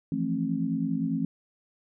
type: chord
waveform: sine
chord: F major seventh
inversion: third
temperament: equal with one note detuned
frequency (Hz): 164.81 / 174.61 / 220 / 267.9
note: E3 / F3 / A3 / C4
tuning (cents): 0 / 0 / 0 / +41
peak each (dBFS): -32 / -33 / -31 / -29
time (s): 0.12-1.25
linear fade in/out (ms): 2
effects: none